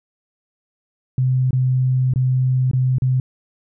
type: tone with dropouts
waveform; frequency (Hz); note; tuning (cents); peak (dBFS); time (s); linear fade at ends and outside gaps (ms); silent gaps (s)
sine; 128.7; C3; -28; -14; 1.18-3.2; 2; 1.508-1.53 / 2.137-2.159 / 2.713-2.733 / 2.984-3.02
effects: none